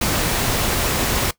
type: noise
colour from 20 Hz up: pink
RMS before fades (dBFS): -20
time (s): 0.01-1.31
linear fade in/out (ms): 5
effects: noise-tail reverb RT60 0.1 s tail -18 dB re dry